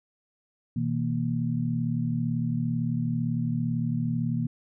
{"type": "tone cluster", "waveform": "sine", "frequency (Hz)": [123.2, 161.1, 233.9], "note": ["B2", "E3", "A#3"], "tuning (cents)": [-4, -39, 6], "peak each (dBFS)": -29, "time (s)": [0.76, 4.47], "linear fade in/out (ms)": 5, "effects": []}